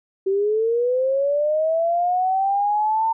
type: linear sweep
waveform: sine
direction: up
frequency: 380 to 906 Hz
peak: -17 dBFS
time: 0.26-3.13 s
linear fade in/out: 10 ms
effects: none